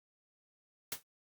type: noise with exponential decay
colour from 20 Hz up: white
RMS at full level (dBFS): -33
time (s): 0.92-1.03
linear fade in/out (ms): 2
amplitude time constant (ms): 22
effects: Opus 48 kbps